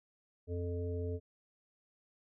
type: harmonic tone with a mistuned harmonic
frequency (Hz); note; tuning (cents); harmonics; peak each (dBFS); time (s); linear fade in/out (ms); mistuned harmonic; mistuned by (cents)
87.31; F2; 0; 1 / 3 / 5 / 7; -36 / -45 / -40 / -50; 0.47-1.2; 50; 1; +27
effects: none